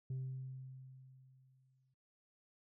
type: tone with exponential decay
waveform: sine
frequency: 130.8 Hz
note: C3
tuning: in tune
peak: -35 dBFS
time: 0.1-1.94 s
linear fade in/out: 5 ms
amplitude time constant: 400 ms
effects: noise-tail reverb RT60 0.5 s tail -25 dB re dry + tanh soft clip ceiling -37 dBFS